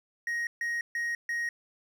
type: tone bursts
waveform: triangle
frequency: 1878 Hz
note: A#6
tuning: 12 cents sharp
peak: -27 dBFS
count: 4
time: 0.27-1.49 s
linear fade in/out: 2 ms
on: 200 ms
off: 140 ms
effects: none

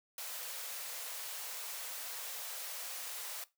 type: high-pass noise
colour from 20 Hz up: white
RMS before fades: -43 dBFS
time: 0.18-3.44 s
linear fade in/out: 2 ms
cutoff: 450 Hz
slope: 96 dB/octave
effects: noise-tail reverb RT60 0.2 s tail -17 dB re dry

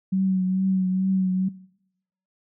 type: tone with vibrato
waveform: sine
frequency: 188 Hz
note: F#3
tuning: 28 cents sharp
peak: -19 dBFS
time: 0.12-1.49 s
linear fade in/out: 10 ms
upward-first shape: triangle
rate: 2.3 Hz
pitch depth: 33 cents each way
effects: noise-tail reverb RT60 0.8 s tail -21 dB re dry

